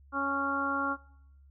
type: harmonic tone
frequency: 277.2 Hz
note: C#4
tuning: in tune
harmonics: 1 / 2 / 3 / 4 / 5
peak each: -35 / -39 / -38 / -33 / -31 dBFS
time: 0.12-0.97 s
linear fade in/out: 50 ms
effects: noise-tail reverb RT60 0.7 s tail -20 dB re dry + added 69 Hz sine -54 dBFS peak until 1.5 s